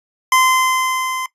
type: tone with level ramp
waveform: 25% pulse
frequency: 1034 Hz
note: C6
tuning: 21 cents flat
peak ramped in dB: -6 to -18 dBFS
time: 0.32-1.26 s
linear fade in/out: 2 ms
effects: noise-tail reverb RT60 0.1 s tail -18 dB re dry + resampled to 32000 Hz